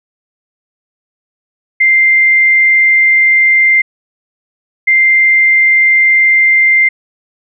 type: tone pair in turn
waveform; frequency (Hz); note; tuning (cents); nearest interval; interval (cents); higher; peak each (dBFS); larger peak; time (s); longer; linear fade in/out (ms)
sine; 2093 / 2093; C7 / C7; 0 / 0; unison; 0; neither; -5; neither; 1.8-3.82 / 4.87-6.89; neither; 10
effects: none